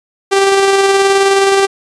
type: tone with tremolo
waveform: sawtooth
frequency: 392 Hz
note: G4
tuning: in tune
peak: -3 dBFS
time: 0.31-1.67 s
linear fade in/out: 20 ms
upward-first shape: square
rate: 19 Hz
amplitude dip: 25%
effects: resampled to 22050 Hz